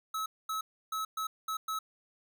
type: tone bursts at uneven times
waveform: square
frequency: 1293 Hz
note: E6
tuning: 34 cents flat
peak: -33 dBFS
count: 6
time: 0.14-0.26 / 0.49-0.61 / 0.92-1.05 / 1.17-1.27 / 1.48-1.57 / 1.68-1.79 s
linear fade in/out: 5 ms
effects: none